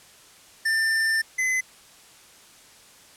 square tone pair in turn, 1789 / 2033 Hz, A6 / B6, +28 / +50 cents, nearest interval major second, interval 222 cents, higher second, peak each -21 / -22 dBFS, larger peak first, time 0.65-1.22 / 1.38-1.61 s, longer first, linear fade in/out 10 ms, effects white hiss -51 dBFS RMS until 3.16 s + low-pass 10000 Hz 12 dB/octave

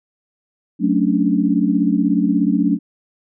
sine chord, D major seventh, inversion first, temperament equal, 185 / 220 / 277.2 / 293.7 Hz, F#3 / A3 / C#4 / D4, 0 / 0 / 0 / 0 cents, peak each -19 dBFS, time 0.79-2.79 s, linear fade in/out 50 ms, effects none

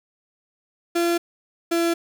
35% pulse tone pair in turn, 342.1 / 337.6 Hz, F4 / E4, -36 / +41 cents, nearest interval unison, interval 23 cents, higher first, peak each -17 dBFS, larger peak neither, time 0.95-1.18 / 1.71-1.94 s, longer neither, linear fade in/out 10 ms, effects none

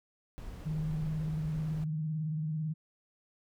brown noise, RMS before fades -43 dBFS, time 0.38-1.84 s, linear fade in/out 0 ms
sine tone with vibrato, 155.56 Hz, D#3, in tune, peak -31 dBFS, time 0.65-2.74 s, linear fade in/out 20 ms, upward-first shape square, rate 18 Hz, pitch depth 44 cents each way
effects none

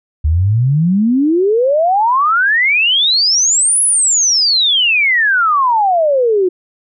sine exponential two-way sweep, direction up then down, 72.3 to 10670 to 352.8 Hz, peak -9 dBFS, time 0.24-6.49 s, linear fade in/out 10 ms, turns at 3.82 s, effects none

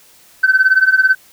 sine tone with tremolo, 1530 Hz, G6, 42 cents flat, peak -3 dBFS, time 0.43-1.15 s, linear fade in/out 10 ms, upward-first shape triangle, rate 18 Hz, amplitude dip 95%, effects tanh soft clip ceiling -3 dBFS + white hiss -47 dBFS RMS until 1.32 s

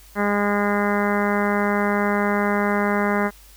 harmonic tone, 204.4 Hz, G#3, 27 cents flat, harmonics 1 / 2 / 3 / 4 / 5 / 6 / 7 / 8 / 9 / 10, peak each -22 / -25 / -27 / -28 / -29 / -30 / -30 / -31 / -32 / -32 dBFS, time 0.15-3.31 s, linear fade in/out 50 ms, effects added 50 Hz sine -47 dBFS peak until 3.56 s + white hiss -50 dBFS RMS until 3.56 s

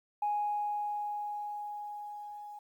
sine tone with level ramp, 830.6 Hz, G#5, in tune, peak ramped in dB -27 to -43 dBFS, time 0.22-2.59 s, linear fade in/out 5 ms, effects tanh soft clip ceiling -24 dBFS + 11-bit

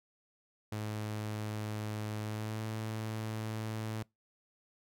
sawtooth tone with pitch glide, 106.9 to 109.78 Hz, A2 to A2, -49 to -3 cents, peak -32 dBFS, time 0.72-4.03 s, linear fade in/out 5 ms, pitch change +46 cents, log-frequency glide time 2.22-2.64 s, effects noise-tail reverb RT60 0.2 s tail -25 dB re dry

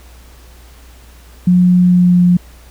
sine tone with pitch glide, 179.7 to 177.33 Hz, F3 to F3, +50 to +27 cents, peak -6 dBFS, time 1.47-2.37 s, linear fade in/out 5 ms, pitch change -23 cents, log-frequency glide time 1.79-2.24 s, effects added 60 Hz sine -38 dBFS peak until 2.7 s + pink hiss -45 dBFS RMS until 2.7 s

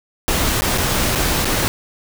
pink noise with dropouts, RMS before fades -18 dBFS, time 0.28-1.68 s, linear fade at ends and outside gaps 0 ms, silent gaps 0.609-0.62 / 0.777-0.782 / 1.151-1.157 / 1.446-1.454 s, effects none

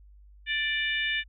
harmonic tone with a mistuned harmonic, 587.3 Hz, D5, in tune, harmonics 3 / 4 / 5 / 6, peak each -29 / -31 / -33 / -35 dBFS, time 0.46-1.24 s, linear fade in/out 50 ms, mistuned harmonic 6, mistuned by +29 cents, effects added 50 Hz sine -50 dBFS peak until 1.28 s

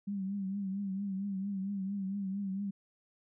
sine tone with vibrato, 196 Hz, G3, in tune, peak -33 dBFS, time 0.07-2.71 s, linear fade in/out 10 ms, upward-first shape triangle, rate 4.4 Hz, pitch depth 77 cents each way, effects none

